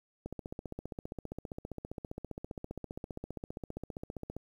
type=click train; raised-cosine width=2 ms; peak=-26 dBFS; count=63; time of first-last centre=0.26-4.366 s; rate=15.1 Hz; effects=10-bit